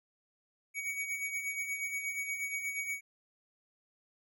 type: tone with tremolo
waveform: square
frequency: 2252 Hz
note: C#7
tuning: 27 cents sharp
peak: -33 dBFS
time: 0.74-3.01 s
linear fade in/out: 50 ms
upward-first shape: sine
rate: 8.4 Hz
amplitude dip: 55%
effects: none